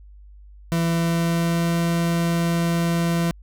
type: tone with pitch glide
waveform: 40% pulse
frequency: 167.2 to 169.05 Hz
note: E3 to E3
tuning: +25 to +44 cents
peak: -18 dBFS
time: 0.72-3.31 s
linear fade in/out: 0 ms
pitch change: +19 cents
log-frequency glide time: 0.83-1.77 s
effects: added 50 Hz sine -42 dBFS peak until 3.42 s